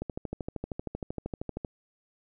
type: click train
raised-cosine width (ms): 2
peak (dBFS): -20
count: 22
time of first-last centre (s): 0.02-1.648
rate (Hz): 12.9
effects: none